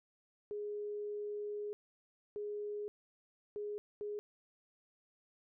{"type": "tone bursts at uneven times", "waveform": "sine", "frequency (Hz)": 415.3, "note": "G#4", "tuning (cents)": 0, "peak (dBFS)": -38, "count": 4, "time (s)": [[0.51, 1.73], [2.36, 2.88], [3.56, 3.78], [4.01, 4.19]], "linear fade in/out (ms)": 0, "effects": []}